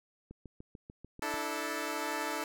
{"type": "click train", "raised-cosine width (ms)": 3, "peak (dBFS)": -34, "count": 8, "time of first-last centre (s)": [0.31, 1.341], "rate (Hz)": 6.79}
{"type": "chord", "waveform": "10% pulse", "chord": "D suspended second", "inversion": "none", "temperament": "equal with one note detuned", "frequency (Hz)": [293.7, 326, 440], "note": ["D4", "E4", "A4"], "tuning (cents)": [0, -19, 0], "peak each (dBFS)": -30, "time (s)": [1.22, 2.44], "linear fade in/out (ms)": 2}
{"effects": []}